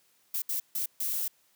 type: noise bursts at uneven times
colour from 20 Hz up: violet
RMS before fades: -31 dBFS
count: 4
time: 0.34-0.42 / 0.49-0.6 / 0.75-0.86 / 1-1.28 s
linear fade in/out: 5 ms
effects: white hiss -67 dBFS RMS until 1.55 s + high-pass 100 Hz 12 dB/octave